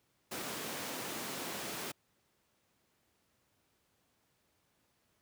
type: high-pass noise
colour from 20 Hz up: pink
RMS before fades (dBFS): -41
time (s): 0.31-1.92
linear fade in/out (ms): 10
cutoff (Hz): 200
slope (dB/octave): 12
effects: pink hiss -75 dBFS RMS until 5.21 s + high-pass 80 Hz 12 dB/octave